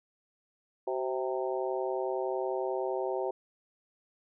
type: harmonic tone with a mistuned harmonic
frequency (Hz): 130.81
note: C3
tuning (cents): 0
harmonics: 3 / 4 / 5 / 6 / 7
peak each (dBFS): -33 / -35 / -37 / -39 / -40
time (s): 0.87-3.31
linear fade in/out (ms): 5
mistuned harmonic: 3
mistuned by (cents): -47
effects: none